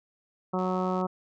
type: harmonic tone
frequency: 184.5 Hz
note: F#3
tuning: 5 cents flat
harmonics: 1 / 2 / 3 / 4 / 5 / 6 / 7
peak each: -29 / -32 / -34 / -35 / -36 / -37 / -37 dBFS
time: 0.53-1.07 s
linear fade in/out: 10 ms
type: click train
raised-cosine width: 0.2 ms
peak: -33 dBFS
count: 39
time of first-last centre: 0.59-1.012 s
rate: 90 Hz
effects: none